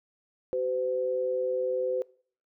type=tone pair together; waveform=sine; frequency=379.5 / 510 Hz; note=F#4 / C5; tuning=+44 / -44 cents; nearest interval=perfect fourth; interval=512 cents; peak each=-32 / -27 dBFS; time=0.53-2.02 s; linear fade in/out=0 ms; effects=noise-tail reverb RT60 0.5 s tail -23 dB re dry